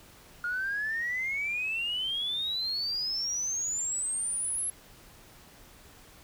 sine exponential sweep, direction up, 1416 to 11175 Hz, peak -28 dBFS, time 0.44-4.7 s, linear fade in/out 2 ms, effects tanh soft clip ceiling -24 dBFS + pink hiss -54 dBFS RMS until 6.23 s

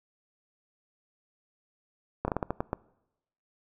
slowing click train, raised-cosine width 1 ms, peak -14 dBFS, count 8, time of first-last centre 2.25-2.731 s, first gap 30 ms, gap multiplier 1.27, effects noise-tail reverb RT60 0.9 s tail -23 dB re dry

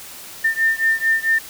sine beating tone pair, 1800 / 1804.5 Hz, A6 / A6, +39 / +43 cents, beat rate 4.5 Hz, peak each -18 / -19 dBFS, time 0.44-1.39 s, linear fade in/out 10 ms, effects white hiss -37 dBFS RMS until 1.49 s

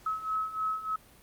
sine beating tone pair, 1285 / 1288.3 Hz, E6 / E6, -45 / -40 cents, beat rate 3.3 Hz, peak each -35 / -31 dBFS, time 0.06-0.96 s, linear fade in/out 5 ms, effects pink hiss -57 dBFS RMS until 1.22 s + Opus 48 kbps

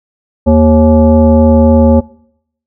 sine tone with frequency modulation, 233.1 Hz, A#3, in tune, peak -3 dBFS, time 0.46-2.01 s, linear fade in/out 20 ms, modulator 312 Hz, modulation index 1.2, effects noise-tail reverb RT60 0.7 s tail -23 dB re dry

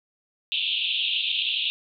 white band-pass noise, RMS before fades -26 dBFS, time 0.52-1.7 s, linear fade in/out 0 ms, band 2600 to 3700 Hz, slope 96 dB/octave, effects none

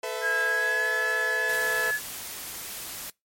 sawtooth chord, A suspended second, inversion none, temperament equal with one note detuned, 440 / 503.4 / 659.3 Hz, A4 / B4 / E5, 0 / +33 / 0 cents, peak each -30 dBFS, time 0.03-1.91 s, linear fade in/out 5 ms
sine tone with pitch glide, 1633 to 1707.3 Hz, G#6 to G#6, -30 to +47 cents, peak -23 dBFS, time 0.21-2 s, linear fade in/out 50 ms, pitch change +77 cents, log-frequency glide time 0.43-0.87 s
white noise, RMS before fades -37 dBFS, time 1.49-3.1 s, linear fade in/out 2 ms
effects noise-tail reverb RT60 0.2 s tail -25 dB re dry + MP3 64 kbps

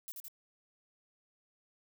violet noise with echo, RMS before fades -43 dBFS, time 0.08-0.12 s, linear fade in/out 0 ms, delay 81 ms, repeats 2, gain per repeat -2 dB, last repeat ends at 0.282 s, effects none

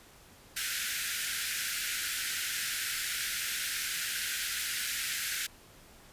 pink high-pass noise, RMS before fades -34 dBFS, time 0.56-5.47 s, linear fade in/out 10 ms, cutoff 1400 Hz, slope 96 dB/octave, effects pink hiss -56 dBFS RMS until 6.12 s + resampled to 32000 Hz

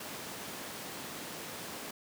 pink high-pass noise, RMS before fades -43 dBFS, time 0-1.91 s, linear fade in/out 5 ms, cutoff 190 Hz, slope 12 dB/octave, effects none

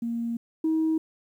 sine tone pair in turn, 233.1 / 318.5 Hz, A#3 / D#4, 0 / +41 cents, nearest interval perfect fourth, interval 541 cents, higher second, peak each -26 / -20 dBFS, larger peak second, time 0.02-0.37 / 0.64-0.98 s, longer first, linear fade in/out 5 ms, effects tanh soft clip ceiling -18 dBFS + 10-bit

